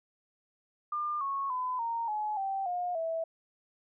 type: tone with pitch steps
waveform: sine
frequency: 1200 / 1100.4 / 1009.1 / 925.3 / 848.5 / 778.1 / 713.5 / 654.3 Hz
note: D6 / C#6 / B5 / A#5 / G#5 / G5 / F5 / E5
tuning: +37 / -13 / +37 / -13 / +37 / -13 / +37 / -13 cents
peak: -30 dBFS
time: 0.92-3.24 s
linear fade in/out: 5 ms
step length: 290 ms
effects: none